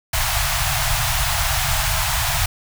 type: band-stop noise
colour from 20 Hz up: pink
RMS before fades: -20 dBFS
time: 0.13-2.46 s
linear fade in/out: 5 ms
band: 150 to 640 Hz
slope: 96 dB/octave
effects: none